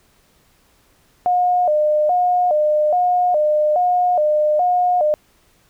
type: tone with vibrato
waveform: sine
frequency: 659.3 Hz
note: E5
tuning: in tune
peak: -13 dBFS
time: 1.26-5.14 s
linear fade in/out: 0 ms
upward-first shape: square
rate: 1.2 Hz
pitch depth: 150 cents each way
effects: pink hiss -57 dBFS RMS until 5.69 s